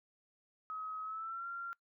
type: tone with pitch glide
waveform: sine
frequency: 1273 to 1380.2 Hz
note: D#6 to F6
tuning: +39 to -21 cents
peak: -39 dBFS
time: 0.7-1.73 s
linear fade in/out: 0 ms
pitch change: +140 cents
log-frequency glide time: 1.03-1.47 s
effects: noise-tail reverb RT60 0.1 s tail -23 dB re dry